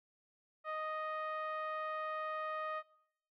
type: tone with low-pass filter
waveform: 10% pulse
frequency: 622.3 Hz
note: D#5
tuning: in tune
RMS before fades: -40 dBFS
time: 0.64-2.83 s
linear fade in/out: 50 ms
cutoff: 1300 Hz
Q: 1.7
effects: noise-tail reverb RT60 0.8 s tail -23 dB re dry